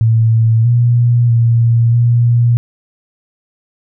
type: tone with pitch steps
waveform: sine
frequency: 113 / 119.9 / 116.5 / 119 Hz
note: A2 / A#2 / A#2 / A#2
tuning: +47 / +49 / -1 / +36 cents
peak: -7 dBFS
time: 0.01-2.57 s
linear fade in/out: 0 ms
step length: 640 ms
effects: none